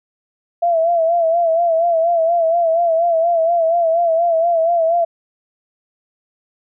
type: tone with vibrato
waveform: sine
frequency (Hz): 670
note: E5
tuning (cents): +28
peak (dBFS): -12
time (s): 0.62-5.05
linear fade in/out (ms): 10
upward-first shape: sine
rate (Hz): 4.2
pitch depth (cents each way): 64
effects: none